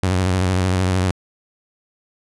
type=tone with vibrato; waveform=sawtooth; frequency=92.5 Hz; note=F#2; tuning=in tune; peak=-12 dBFS; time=0.03-1.11 s; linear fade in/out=0 ms; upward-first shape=square; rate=13 Hz; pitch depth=50 cents each way; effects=resampled to 24000 Hz